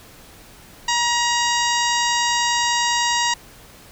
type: harmonic tone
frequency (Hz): 950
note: A#5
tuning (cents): +33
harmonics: 1 / 2 / 3 / 4 / 5 / 6 / 7 / 8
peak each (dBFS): -21 / -24 / -26 / -27 / -28 / -29 / -29 / -30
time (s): 0.88-3.34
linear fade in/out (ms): 5
effects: pink hiss -45 dBFS RMS until 3.91 s